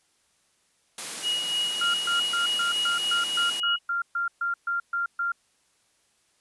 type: high-pass noise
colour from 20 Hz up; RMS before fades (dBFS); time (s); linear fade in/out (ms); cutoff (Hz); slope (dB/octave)
white; -34; 0.98-3.6; 2; 160; 24
type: tone with tremolo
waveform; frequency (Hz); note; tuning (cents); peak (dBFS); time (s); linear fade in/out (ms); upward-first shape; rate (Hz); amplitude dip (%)
sine; 2898; F#7; -37; -23; 1.22-3.79; 50; sine; 3.3; 45
type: tone bursts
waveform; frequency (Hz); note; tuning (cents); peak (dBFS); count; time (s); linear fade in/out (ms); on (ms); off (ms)
sine; 1390; F6; -9; -24; 14; 1.81-5.32; 5; 130; 130
effects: white hiss -67 dBFS RMS until 6.4 s + resampled to 24000 Hz